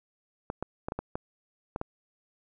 clicks, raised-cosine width 1 ms, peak -18 dBFS, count 8, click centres 0.501 / 0.626 / 0.885 / 0.921 / 0.99 / 1.155 / 1.761 / 1.814 s, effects none

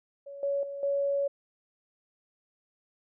sine tone with level steps, 561 Hz, C#5, 21 cents sharp, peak -40 / -26 / -35 / -25 dBFS, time 0.26-1.28 s, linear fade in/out 10 ms, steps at 0.43 / 0.63 / 0.83 s, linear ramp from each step 2 ms, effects none

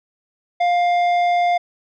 triangle tone with tanh clipping, 703 Hz, F5, 11 cents sharp, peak -16 dBFS, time 0.6-1.58 s, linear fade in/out 10 ms, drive 14 dB, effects none

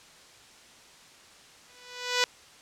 5% pulse tone with exponential growth, 493.9 Hz, B4, in tune, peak -8 dBFS, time 1.68-2.24 s, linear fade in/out 1 ms, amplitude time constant 120 ms, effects white hiss -53 dBFS RMS until 2.61 s + low-pass 7000 Hz 12 dB/octave

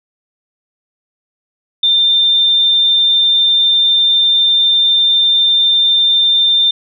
sine tone, 3592 Hz, A7, 35 cents sharp, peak -8 dBFS, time 1.83-6.71 s, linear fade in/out 5 ms, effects none

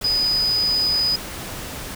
sine tone in noise, 4978 Hz, D#8, in tune, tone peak -17 dBFS, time 0.04-1.16 s, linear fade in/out 5 ms, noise pink, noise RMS -32 dBFS, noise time 0.01-1.95 s, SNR +12 dB, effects none

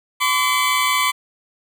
20% pulse tone pair together, 1021.9 / 1147 Hz, C6 / D6, -41 / -41 cents, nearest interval major second, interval 200 cents, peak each -14 dBFS, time 0.2-1.12 s, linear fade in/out 20 ms, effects none

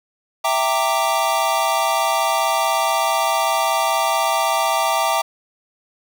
square chord, E half-diminished seventh, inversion none, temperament equal with one note detuned, 659.3 / 784 / 920 / 1174.7 Hz, E5 / G5 / Bb5 / D6, 0 / 0 / -23 / 0 cents, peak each -23 dBFS, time 0.44-5.22 s, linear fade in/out 10 ms, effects none

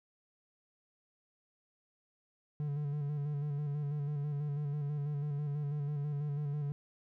triangle tone with vibrato, 145.7 Hz, D3, 13 cents flat, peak -31 dBFS, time 2.6-6.72 s, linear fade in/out 0 ms, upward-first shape square, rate 6.1 Hz, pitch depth 37 cents each way, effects none

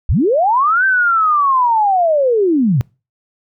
sine linear two-way sweep, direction up then down, 36.71 to 1568 to 110.1 Hz, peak -10 dBFS, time 0.09-2.81 s, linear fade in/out 0 ms, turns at 0.85 s, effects noise-tail reverb RT60 0.3 s tail -25 dB re dry

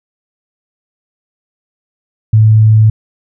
sine tone, 109.1 Hz, A2, 14 cents flat, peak -3 dBFS, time 2.33-2.9 s, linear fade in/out 5 ms, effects none

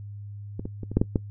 clicks, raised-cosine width 3 ms, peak -18 / -18 / -21 / -21 / -6 / -7 / -9 dBFS, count 7, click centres 0.595 / 0.655 / 0.833 / 0.916 / 0.97 / 1.015 / 1.158 s, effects noise-tail reverb RT60 0.1 s tail -20 dB re dry + added 102 Hz sine -36 dBFS peak until 1.3 s

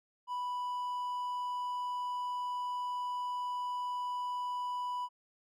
triangle tone, 987.8 Hz, B5, in tune, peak -32 dBFS, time 0.27-5.09 s, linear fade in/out 50 ms, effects none

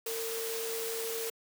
sine tone in noise, 454.6 Hz, A#4, 43 cents flat, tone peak -35 dBFS, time 0.06-1.3 s, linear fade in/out 5 ms, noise white, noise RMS -38 dBFS, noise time 0.06-1.3 s, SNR 0 dB, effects high-pass 300 Hz 12 dB/octave

